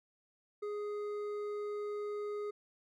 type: tone with hard clipping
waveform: sine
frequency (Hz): 415.3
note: G#4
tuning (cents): 0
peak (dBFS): -38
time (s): 0.62-2.51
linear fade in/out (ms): 10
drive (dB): 7
effects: none